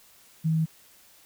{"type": "tone", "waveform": "sine", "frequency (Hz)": 160, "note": "D#3", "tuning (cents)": 49, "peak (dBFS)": -21, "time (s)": [0.44, 0.66], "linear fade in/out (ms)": 20, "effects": ["white hiss -56 dBFS RMS until 1.25 s"]}